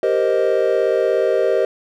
triangle chord, C minor seventh, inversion second, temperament equal with one note detuned, 390 / 466.2 / 523.3 / 622.3 Hz, G4 / Bb4 / C5 / Eb5, -9 / 0 / 0 / 0 cents, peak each -18 dBFS, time 0.03-1.65 s, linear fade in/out 2 ms, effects none

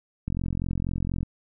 click train, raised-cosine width 5 ms, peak -16 dBFS, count 43, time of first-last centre 0.28-1.23 s, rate 44.2 Hz, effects none

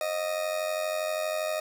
40% pulse tone with amplitude modulation, 622.3 Hz, D#5, in tune, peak -24 dBFS, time 0.01-1.6 s, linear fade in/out 2 ms, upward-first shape sine, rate 92.5 Hz, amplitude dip 65%, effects none

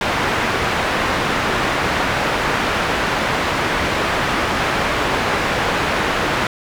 white low-pass noise, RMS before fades -19 dBFS, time 0.01-6.47 s, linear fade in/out 2 ms, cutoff 1800 Hz, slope 12 dB/octave, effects none

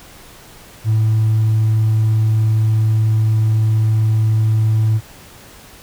triangle tone with hard clipping, 109.6 Hz, A2, 6 cents flat, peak -11 dBFS, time 0.84-5.01 s, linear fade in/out 50 ms, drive 2 dB, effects pink hiss -41 dBFS RMS until 5.82 s

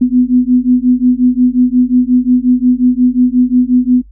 sine beating tone pair, 246.9 / 252.5 Hz, B3 / B3, 0 / +39 cents, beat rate 5.6 Hz, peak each -10 dBFS, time 0.01-4.02 s, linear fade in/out 10 ms, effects noise-tail reverb RT60 0.1 s tail -17 dB re dry + added 50 Hz sine -35 dBFS peak until 4.11 s

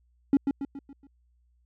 triangle tone with echo, 277.2 Hz, C#4, in tune, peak -13 dBFS, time 0.33-0.37 s, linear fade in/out 2 ms, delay 140 ms, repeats 5, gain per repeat -7 dB, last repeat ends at 1.07 s, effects tanh soft clip ceiling -13 dBFS + added 60 Hz sine -63 dBFS peak until 1.65 s

